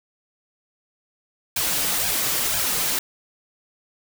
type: noise with flanger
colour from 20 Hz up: white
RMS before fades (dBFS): -23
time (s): 1.56-2.99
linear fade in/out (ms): 5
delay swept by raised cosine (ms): 1.2 to 6.8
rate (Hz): 2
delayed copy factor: +0.7
effects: none